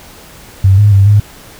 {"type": "tone with pitch steps", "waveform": "sine", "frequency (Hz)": [96.2, 103.7, 98.3, 103.5], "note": ["G2", "G#2", "G2", "G#2"], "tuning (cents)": [-32, -2, 5, -5], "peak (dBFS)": -3, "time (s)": [0.64, 1.2], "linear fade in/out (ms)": 5, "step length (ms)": 140, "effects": ["pink hiss -36 dBFS RMS until 1.59 s"]}